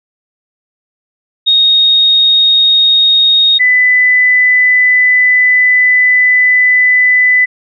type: tone pair in turn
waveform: sine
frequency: 3729 / 1998.9 Hz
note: A#7 / B6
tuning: 0 / +20 cents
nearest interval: major seventh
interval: 1080 cents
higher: first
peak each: -5 dBFS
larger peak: neither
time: 1.46-3.59 / 3.59-7.46 s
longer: second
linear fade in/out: 20 ms
effects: none